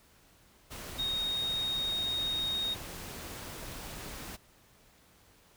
sine tone in noise, 3729 Hz, A#7, in tune, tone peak -30 dBFS, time 0.98-2.75 s, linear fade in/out 20 ms, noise pink, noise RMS -43 dBFS, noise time 0.7-4.37 s, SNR +10 dB, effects pink hiss -62 dBFS RMS until 5.56 s

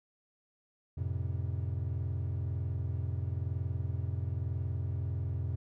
triangle chord, F major, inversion none, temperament equal with one note detuned, 88.83 / 110 / 130.81 Hz, F2 / A2 / C3, +30 / 0 / 0 cents, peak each -32 / -36 / -36 dBFS, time 0.97-5.56 s, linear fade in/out 10 ms, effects none

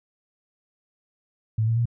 sine tone with pitch steps, 110.1 / 113.98 / 118 Hz, A2 / A#2 / A#2, +2 / -38 / +22 cents, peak -19 dBFS, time 1.58-1.856 s, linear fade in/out 5 ms, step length 92 ms, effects none

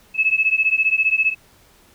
sine beating tone pair, 2587 / 2602 Hz, E7 / E7, -33 / -23 cents, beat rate 15 Hz, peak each -18 dBFS, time 0.14-1.35 s, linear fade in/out 50 ms, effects pink hiss -53 dBFS RMS until 1.94 s

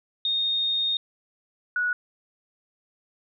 sine tone pair in turn, 3694 / 1465.1 Hz, A#7 / F#6, -16 / -17 cents, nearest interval octave + major third, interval 1601 cents, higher first, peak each -22 dBFS, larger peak neither, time 0.25-0.97 / 1.76-1.93 s, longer first, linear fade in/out 2 ms, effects none

